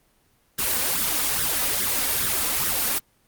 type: noise with flanger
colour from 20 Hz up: white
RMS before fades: -23 dBFS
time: 0.58-2.99 s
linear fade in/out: 10 ms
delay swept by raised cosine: 0.55 to 4.05 ms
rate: 2.4 Hz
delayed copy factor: +0.75
effects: pink hiss -63 dBFS RMS until 3.27 s + Opus 24 kbps